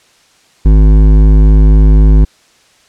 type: tone with hard clipping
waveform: sine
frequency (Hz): 51.91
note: G#1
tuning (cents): 0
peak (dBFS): -4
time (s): 0.65-2.25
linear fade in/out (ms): 10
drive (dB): 12
effects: white hiss -48 dBFS RMS until 2.88 s + low-pass 7000 Hz 12 dB/octave